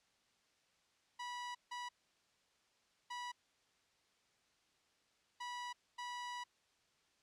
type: tone bursts at uneven times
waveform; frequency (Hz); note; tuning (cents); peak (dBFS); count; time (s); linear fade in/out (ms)
sawtooth; 977; B5; -19; -39; 5; 1.19-1.55 / 1.71-1.89 / 3.1-3.32 / 5.4-5.73 / 5.98-6.44; 10
effects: white hiss -75 dBFS RMS until 7.22 s + low-pass 6000 Hz 12 dB/octave